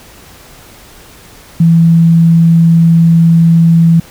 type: tone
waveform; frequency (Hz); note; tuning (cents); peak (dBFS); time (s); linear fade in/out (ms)
sine; 166.1; E3; +13; -3; 1.6-4; 5
effects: pink hiss -37 dBFS RMS until 4.1 s